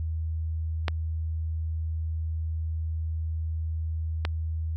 clicks, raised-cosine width 0.3 ms, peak -10 / -12 dBFS, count 2, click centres 0.882 / 4.251 s, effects added 80 Hz sine -27 dBFS peak until 4.76 s

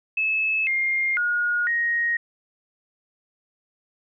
sine tone with pitch steps, 2600 / 2119 / 1439 / 1876 Hz, E7 / C7 / F#6 / A#6, -24 / +21 / -49 / +11 cents, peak -20 dBFS, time 0.17-2.17 s, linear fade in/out 5 ms, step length 500 ms, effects none

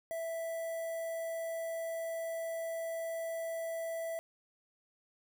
square tone with notch filter, 659.3 Hz, E5, in tune, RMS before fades -38 dBFS, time 0.11-4.19 s, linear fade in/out 0 ms, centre 3900 Hz, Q 0.5, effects none

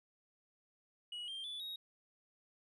sine tone with pitch steps, 2913 / 3177 / 3464 / 3778 Hz, F#7 / G7 / A7 / A#7, -28 / +23 / -28 / +22 cents, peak -39 dBFS, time 1.12-1.76 s, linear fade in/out 5 ms, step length 160 ms, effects tanh soft clip ceiling -41 dBFS

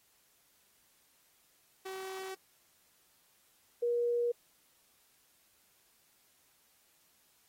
sawtooth / sine tone pair in turn, 380.7 / 477.4 Hz, F#4 / A#4, +49 / +41 cents, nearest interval major third, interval 392 cents, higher second, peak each -36 / -28 dBFS, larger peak second, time 1.85-2.35 / 3.82-4.32 s, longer neither, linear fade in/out 10 ms, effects white hiss -69 dBFS RMS until 7.48 s + AAC 48 kbps

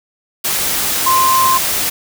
sine tone in noise, 1046.5 Hz, C6, in tune, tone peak -10 dBFS, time 1.06-1.58 s, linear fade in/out 10 ms, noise white, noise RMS -17 dBFS, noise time 0.44-1.9 s, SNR +4 dB, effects none

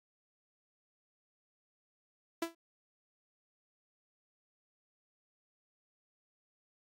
sawtooth tone with exponential decay, 333.4 Hz, E4, 20 cents sharp, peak -26 dBFS, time 2.42-2.55 s, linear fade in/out 5 ms, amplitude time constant 28 ms, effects AAC 64 kbps

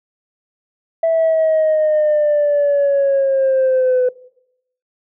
sine linear sweep, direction down, 659.3 to 500 Hz, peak -10 dBFS, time 1.03-4.09 s, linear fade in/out 5 ms, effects noise-tail reverb RT60 0.8 s tail -21 dB re dry + tanh soft clip ceiling -9 dBFS

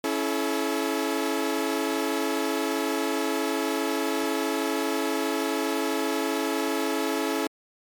sawtooth chord, A major, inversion first, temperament equal with one note detuned, 277.2 / 329.6 / 430.7 Hz, C#4 / E4 / A4, 0 / 0 / -37 cents, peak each -25 dBFS, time 0.04-7.47 s, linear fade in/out 2 ms, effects MP3 96 kbps

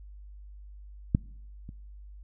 clicks, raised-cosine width 5 ms, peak -9 / -29 dBFS, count 2, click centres 1.149 / 1.691 s, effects noise-tail reverb RT60 0.8 s tail -25 dB re dry + added 50 Hz sine -44 dBFS peak until 2.23 s

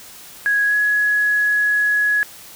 sine tone with pitch glide, 1660 to 1681.2 Hz, G#6 to G#6, -1 to +21 cents, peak -14 dBFS, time 0.46-2.23 s, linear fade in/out 0 ms, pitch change +22 cents, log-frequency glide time 0.66-0.75 s, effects white hiss -40 dBFS RMS until 2.55 s

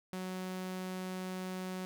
sawtooth tone, 185.3 Hz, F#3, 3 cents sharp, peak -34 dBFS, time 0.13-1.85 s, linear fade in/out 0 ms, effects none

